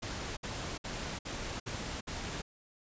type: noise bursts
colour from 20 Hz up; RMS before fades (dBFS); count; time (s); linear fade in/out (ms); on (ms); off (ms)
pink; -39; 6; 0.02-2.42; 10; 350; 60
effects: resampled to 16000 Hz